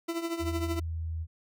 40% pulse tone with tremolo, 334.6 Hz, E4, 26 cents sharp, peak -27 dBFS, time 0.08-0.8 s, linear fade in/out 10 ms, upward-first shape triangle, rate 13 Hz, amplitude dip 75%
sine tone with pitch glide, 82 to 81.1 Hz, E2 to E2, -9 to -28 cents, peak -31 dBFS, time 0.39-1.27 s, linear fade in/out 50 ms, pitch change -19 cents, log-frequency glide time 0.76-1.11 s
effects none

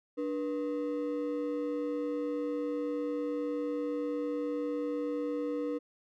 triangle ring-modulated tone, 389.1 Hz, G4, 13 cents flat, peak -26 dBFS, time 0.17-5.79 s, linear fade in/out 20 ms, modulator 95.2 Hz, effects none

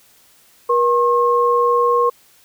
sine tone pair together, 479.3 / 1076 Hz, A#4 / C6, +48 / +48 cents, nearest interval octave + major second, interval 1400 cents, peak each -15 dBFS, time 0.69-2.1 s, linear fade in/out 10 ms, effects white hiss -52 dBFS RMS until 2.44 s

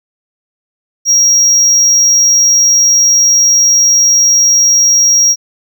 triangle tone, 5640 Hz, F8, 16 cents sharp, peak -4 dBFS, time 1.05-5.36 s, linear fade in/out 50 ms, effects none

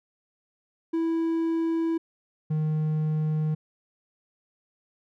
triangle tone pair in turn, 328.7 / 154.77 Hz, E4 / D#3, -5 / -9 cents, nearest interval octave + minor second, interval 1304 cents, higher first, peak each -21 dBFS, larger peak neither, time 0.93-1.98 / 2.5-3.55 s, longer neither, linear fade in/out 10 ms, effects none

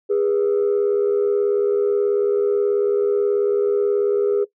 sine tone pair together, 407.7 / 486.1 Hz, G#4 / B4, -32 / -28 cents, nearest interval minor third, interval 304 cents, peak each -16 / -21 dBFS, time 0.09-4.45 s, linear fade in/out 20 ms, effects noise-tail reverb RT60 0.1 s tail -18 dB re dry + tanh soft clip ceiling -12 dBFS

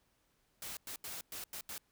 white noise bursts at uneven times, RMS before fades -44 dBFS, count 6, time 0.62-0.77 / 0.87-0.96 / 1.04-1.21 / 1.32-1.44 / 1.53-1.61 / 1.69-1.78 s, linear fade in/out 2 ms, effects pink hiss -75 dBFS RMS until 1.91 s

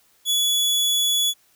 sawtooth tone, 3400 Hz, G#7, 40 cents sharp, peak -15 dBFS, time 0.25-1.34 s, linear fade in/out 50 ms, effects white hiss -60 dBFS RMS until 1.55 s

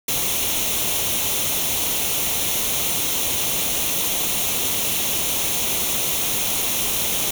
white noise with comb filter, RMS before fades -22 dBFS, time 0.08-7.31 s, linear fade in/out 5 ms, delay 0.31 ms, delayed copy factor +0.6, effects none

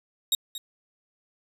sawtooth tone with echo, 3769 Hz, A#7, 18 cents sharp, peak -17 dBFS, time 0.32-0.35 s, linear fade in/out 2 ms, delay 230 ms, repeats 1, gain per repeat -13 dB, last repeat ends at 0.58 s, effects resampled to 32000 Hz + 9-bit

